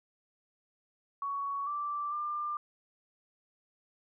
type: tone with pitch steps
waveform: sine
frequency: 1119 / 1171 / 1194 Hz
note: C#6 / D6 / D6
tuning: +16 / -5 / +28 cents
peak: -32 dBFS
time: 1.22-2.57 s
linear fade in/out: 2 ms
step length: 450 ms
effects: none